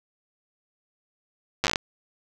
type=slowing click train; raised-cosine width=0.2 ms; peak=-5 dBFS; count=9; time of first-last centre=1.64-1.758 s; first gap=8 ms; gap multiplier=1.17; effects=none